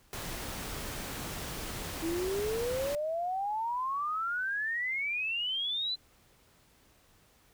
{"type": "noise", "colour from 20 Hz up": "pink", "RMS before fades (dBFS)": -39, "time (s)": [0.13, 2.95], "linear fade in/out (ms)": 0}
{"type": "exponential sweep", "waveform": "sine", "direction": "up", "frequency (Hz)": [320.1, 4092], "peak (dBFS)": -30, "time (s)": [2.02, 5.96], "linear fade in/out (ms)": 20}
{"effects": ["pink hiss -64 dBFS RMS until 7.53 s"]}